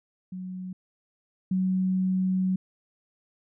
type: tone pair in turn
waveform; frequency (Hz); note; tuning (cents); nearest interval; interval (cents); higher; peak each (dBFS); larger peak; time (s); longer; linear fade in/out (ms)
sine; 184.6 / 186.64; F#3 / F#3; -4 / +15; unison; 19; second; -33 / -22; second; 0.32-0.73 / 1.51-2.56; second; 5
effects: none